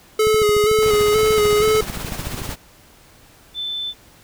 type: tone with vibrato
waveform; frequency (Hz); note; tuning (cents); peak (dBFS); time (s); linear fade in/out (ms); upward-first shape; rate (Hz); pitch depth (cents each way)
square; 425.5; G#4; +42; -14; 0.19-1.81; 5; square; 2.1; 28
type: click train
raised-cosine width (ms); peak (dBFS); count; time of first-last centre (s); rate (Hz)
5; -16; 31; 0.27-2.492; 13.5
type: noise with tremolo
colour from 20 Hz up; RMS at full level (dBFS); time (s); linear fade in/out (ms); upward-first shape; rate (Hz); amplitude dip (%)
pink; -28; 0.81-2.56; 20; sine; 16; 45
type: tone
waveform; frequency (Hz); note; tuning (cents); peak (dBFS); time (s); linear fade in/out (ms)
sine; 3526; A7; +3; -23; 3.54-3.94; 50
effects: pink hiss -49 dBFS RMS until 4.23 s